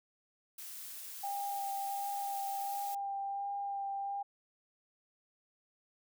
blue noise, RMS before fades -46 dBFS, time 0.58-2.95 s, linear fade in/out 5 ms
sine tone with vibrato, 797 Hz, G5, 28 cents sharp, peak -35 dBFS, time 1.23-4.23 s, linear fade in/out 10 ms, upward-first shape sine, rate 1.4 Hz, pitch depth 13 cents each way
effects none

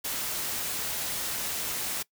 white noise, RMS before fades -32 dBFS, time 0.04-2.03 s, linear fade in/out 10 ms, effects noise-tail reverb RT60 0.1 s tail -22 dB re dry

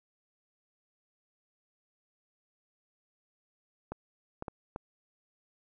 clicks, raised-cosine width 1 ms, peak -23 dBFS, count 4, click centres 3.92 / 4.424 / 4.482 / 4.761 s, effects none

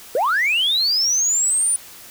sine linear sweep, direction up, 442.6 to 9490 Hz, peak -14 dBFS, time 0.15-1.76 s, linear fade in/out 2 ms, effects tanh soft clip ceiling -13 dBFS + white hiss -41 dBFS RMS until 2.1 s

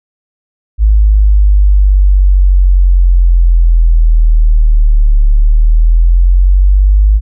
sine linear two-way sweep, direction down then up, 52.8 to 36.05 to 52 Hz, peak -3 dBFS, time 0.78-7.21 s, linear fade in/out 50 ms, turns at 5.29 s, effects none

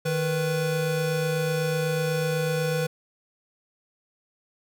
square tone pair together, 155.28 / 493.9 Hz, D#3 / B4, -3 / 0 cents, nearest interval octave + minor sixth, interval 2003 cents, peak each -27 dBFS, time 0.05-2.87 s, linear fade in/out 10 ms, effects none

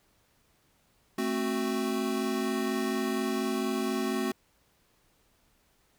square chord, F# diminished, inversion first, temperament equal with one note detuned, 220 / 264.2 / 370 Hz, A3 / C4 / F#4, 0 / +17 / 0 cents, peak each -33 dBFS, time 1.18-4.32 s, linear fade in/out 5 ms, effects pink hiss -68 dBFS RMS until 5.98 s

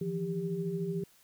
sine tone cluster, 159 / 172.5 / 396.7 Hz, D#3 / F3 / G4, +38 / -21 / +21 cents, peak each -39 / -34 / -35 dBFS, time 0.01-1.04 s, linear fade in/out 5 ms, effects white hiss -63 dBFS RMS until 1.23 s

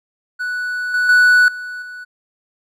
triangle tone with level steps, 1480 Hz, F#6, in tune, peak -18 / -12 / -6 / -24 / -28 dBFS, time 0.39-2.05 s, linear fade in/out 20 ms, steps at 0.94 / 1.09 / 1.48 / 1.82 s, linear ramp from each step 2 ms, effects none

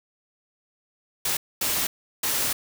white noise bursts at uneven times, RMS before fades -25 dBFS, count 3, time 1.25-1.37 / 1.61-1.87 / 2.23-2.53 s, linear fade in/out 5 ms, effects none

